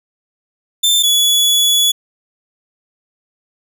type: tone pair in turn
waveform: sawtooth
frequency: 3557 / 3400 Hz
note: A7 / G#7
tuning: +18 / +40 cents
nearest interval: minor second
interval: 78 cents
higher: first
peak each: -7 dBFS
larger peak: neither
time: 0.83-1.03 / 1.03-1.92 s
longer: second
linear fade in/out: 10 ms
effects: none